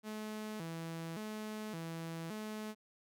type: tone with vibrato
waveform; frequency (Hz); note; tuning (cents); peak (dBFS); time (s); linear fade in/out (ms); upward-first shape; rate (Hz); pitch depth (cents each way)
sawtooth; 188.1; F#3; +29; -37; 0.03-2.75; 50; square; 0.88; 230
effects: none